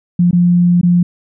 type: tone with dropouts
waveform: sine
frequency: 175.6 Hz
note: F3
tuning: 10 cents sharp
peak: -7 dBFS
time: 0.19-1.03 s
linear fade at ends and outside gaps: 5 ms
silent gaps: 0.311-0.329 / 0.813-0.831 s
effects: none